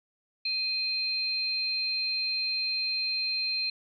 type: tone pair together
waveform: sine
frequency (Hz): 2495 / 4160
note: D#7 / C8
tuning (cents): +4 / -11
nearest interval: major sixth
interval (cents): 885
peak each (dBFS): -33 / -28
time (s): 0.45-3.7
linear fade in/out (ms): 5
effects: none